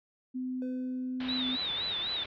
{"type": "tone", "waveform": "sine", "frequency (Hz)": 255.2, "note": "C4", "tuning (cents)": -43, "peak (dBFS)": -32, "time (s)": [0.34, 1.57], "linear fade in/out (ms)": 20}
{"type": "tone with exponential decay", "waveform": "triangle", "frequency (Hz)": 506, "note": "B4", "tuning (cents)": 42, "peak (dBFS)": -38, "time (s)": [0.62, 1.64], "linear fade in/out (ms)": 1, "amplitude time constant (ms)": 220}
{"type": "low-pass noise", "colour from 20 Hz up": "white", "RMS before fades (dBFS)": -43, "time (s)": [1.2, 2.26], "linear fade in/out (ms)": 5, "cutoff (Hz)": 3900, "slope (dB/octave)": 48}
{"type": "tone with vibrato", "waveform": "sine", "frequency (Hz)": 3729, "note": "A#7", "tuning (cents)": 0, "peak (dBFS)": -31, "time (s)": [1.28, 2.24], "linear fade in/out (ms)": 10, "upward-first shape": "sine", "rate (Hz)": 3.9, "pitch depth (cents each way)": 120}
{"effects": []}